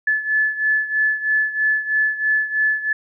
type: beating tone pair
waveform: sine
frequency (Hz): 1728 / 1731.1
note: A6 / A6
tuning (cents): -32 / -29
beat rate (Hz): 3.1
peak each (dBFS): -18 / -22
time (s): 0.07-2.93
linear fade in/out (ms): 5
effects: none